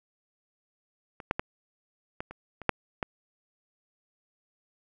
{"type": "clicks", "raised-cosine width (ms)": 0.5, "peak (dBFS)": [-26, -10, -13, -19, -27, -26, -6, -14], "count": 8, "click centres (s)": [1.202, 1.311, 1.395, 2.205, 2.31, 2.617, 2.693, 3.028], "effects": []}